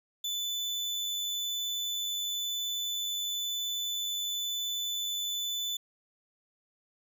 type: tone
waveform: 35% pulse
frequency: 3499 Hz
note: A7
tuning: 10 cents flat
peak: -29 dBFS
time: 0.24-5.77 s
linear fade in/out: 5 ms
effects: none